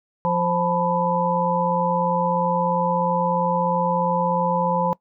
harmonic tone with a mistuned harmonic, 174.61 Hz, F3, in tune, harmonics 1 / 3 / 5 / 6, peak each -24 / -24 / -24 / -24 dBFS, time 0.25-4.93 s, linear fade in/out 0 ms, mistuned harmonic 6, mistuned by -98 cents, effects noise-tail reverb RT60 0.1 s tail -21 dB re dry

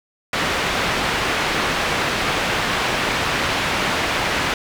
white low-pass noise, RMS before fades -21 dBFS, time 0.33-4.54 s, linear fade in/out 2 ms, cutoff 2500 Hz, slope 12 dB/octave, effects none

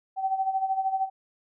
sine tone with tremolo, 768 Hz, G5, 36 cents flat, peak -21 dBFS, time 0.16-1.1 s, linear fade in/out 50 ms, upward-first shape sine, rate 13 Hz, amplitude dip 70%, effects none

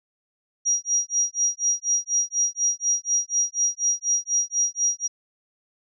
sine tone with tremolo, 5730 Hz, F8, 44 cents sharp, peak -17 dBFS, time 0.65-5.08 s, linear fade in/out 20 ms, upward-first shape sine, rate 4.1 Hz, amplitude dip 100%, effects none

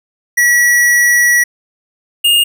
square tone pair in turn, 1933 / 2833 Hz, B6 / F7, -38 / +24 cents, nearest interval perfect fifth, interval 662 cents, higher second, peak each -8 dBFS, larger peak neither, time 0.37-1.44 / 2.24-2.44 s, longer first, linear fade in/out 10 ms, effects none

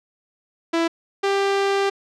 sawtooth tone pair in turn, 332.4 / 395.3 Hz, E4 / G4, +15 / +15 cents, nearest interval minor third, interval 300 cents, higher second, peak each -14 dBFS, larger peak neither, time 0.73-0.88 / 1.23-1.9 s, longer second, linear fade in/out 10 ms, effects low-pass 5000 Hz 12 dB/octave

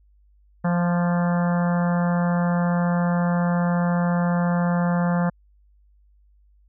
harmonic tone with a mistuned harmonic, 174.6 Hz, F3, in tune, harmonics 1 / 3 / 4 / 5 / 6 / 7 / 8 / 9 / 10, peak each -19 / -29 / -31 / -33 / -35 / -36 / -37 / -38 / -39 dBFS, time 0.64-5.3 s, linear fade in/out 10 ms, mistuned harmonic 7, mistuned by -27 cents, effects added 50 Hz sine -54 dBFS peak until 6.68 s

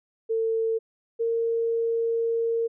sine tone pair in turn, 450 / 459.7 Hz, A4 / A#4, +39 / -24 cents, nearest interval unison, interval 37 cents, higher second, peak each -22 dBFS, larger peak neither, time 0.29-0.79 / 1.19-2.68 s, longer second, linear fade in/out 20 ms, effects none

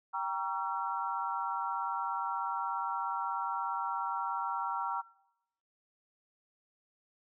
sine chord, G diminished seventh, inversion none, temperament just, 784 / 940.8 / 1128.9 / 1354.7 Hz, G5 / Bb5 / Db6 / Fb6, 0 / +16 / +31 / +47 cents, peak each -39 / -35 / -40 / -37 dBFS, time 0.13-5.02 s, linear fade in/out 20 ms, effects noise-tail reverb RT60 0.8 s tail -21 dB re dry

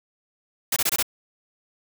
white noise bursts, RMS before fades -22 dBFS, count 5, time 0.72-1.027 s, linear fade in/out 5 ms, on 43 ms, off 23 ms, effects none

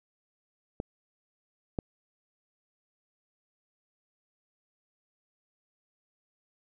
clicks, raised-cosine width 2 ms, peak -19 / -17 dBFS, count 2, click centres 0.801 / 1.788 s, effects none

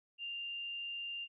sine tone with frequency modulation, 2794 Hz, F7, in tune, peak -39 dBFS, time 0.18-1.28 s, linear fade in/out 50 ms, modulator 59.3 Hz, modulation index 0.42, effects none

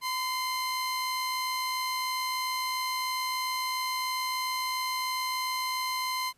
45% pulse tone cluster, 1019 / 2101 / 4143 Hz, C6 / C7 / C8, -46 / +7 / -18 cents, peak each -31 / -36 / -35 dBFS, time 0.01-6.33 s, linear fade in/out 50 ms, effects pink hiss -67 dBFS RMS until 6.37 s + resampled to 32000 Hz

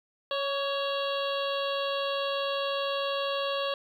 harmonic tone with a mistuned harmonic, 554.4 Hz, C#5, in tune, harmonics 1 / 2 / 3 / 5 / 6 / 7 / 8, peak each -30 / -34 / -40 / -38 / -37 / -40 / -44 dBFS, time 0.31-3.74 s, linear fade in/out 2 ms, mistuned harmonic 2, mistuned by +25 cents, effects 10-bit

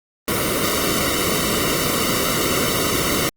pink noise with comb filter, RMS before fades -20 dBFS, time 0.28-3.29 s, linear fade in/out 0 ms, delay 1.2 ms, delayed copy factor -1, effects Opus 32 kbps

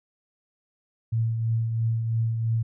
sine tone with tremolo, 113.7 Hz, A#2, 43 cents flat, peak -20 dBFS, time 1.12-2.63 s, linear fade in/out 10 ms, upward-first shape triangle, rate 3 Hz, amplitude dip 45%, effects none

